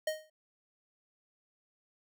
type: tone with exponential decay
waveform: square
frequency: 622.3 Hz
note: D#5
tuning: in tune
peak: -28 dBFS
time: 0.07-0.3 s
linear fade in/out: 5 ms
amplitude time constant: 48 ms
effects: none